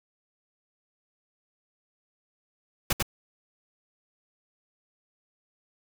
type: noise with echo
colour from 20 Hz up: pink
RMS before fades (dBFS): -24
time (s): 2.9-2.93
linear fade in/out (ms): 5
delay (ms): 97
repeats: 1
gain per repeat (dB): -2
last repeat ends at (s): 3.027
effects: none